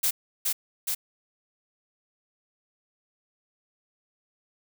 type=noise with echo; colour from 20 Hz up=blue; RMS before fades=-24 dBFS; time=0.03-0.11 s; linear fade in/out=10 ms; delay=420 ms; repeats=2; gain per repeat=-2 dB; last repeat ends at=0.95 s; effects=none